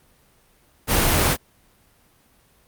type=noise; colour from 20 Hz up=pink; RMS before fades=-18 dBFS; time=0.87-1.37 s; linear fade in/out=50 ms; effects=pink hiss -58 dBFS RMS until 2.67 s + Opus 32 kbps